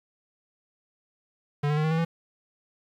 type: tone with pitch steps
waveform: square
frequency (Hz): 145.5 / 149.42 / 153.44 / 157.57 / 161.82 / 166.17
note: D3 / D3 / D#3 / D#3 / E3 / E3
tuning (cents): -16 / +30 / -24 / +22 / -32 / +14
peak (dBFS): -23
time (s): 1.63-2.05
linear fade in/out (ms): 10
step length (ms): 70
effects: low-pass 3000 Hz 12 dB/octave + 9-bit